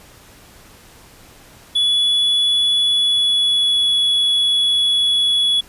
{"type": "tone with pitch glide", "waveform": "triangle", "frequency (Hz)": [3412, 3386], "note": ["G#7", "G#7"], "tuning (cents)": [46, 33], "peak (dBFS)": -12, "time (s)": [1.75, 5.61], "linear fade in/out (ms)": 10, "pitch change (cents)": -13, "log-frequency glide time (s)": [2.77, 4.01], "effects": ["pink hiss -45 dBFS RMS until 5.68 s", "resampled to 32000 Hz"]}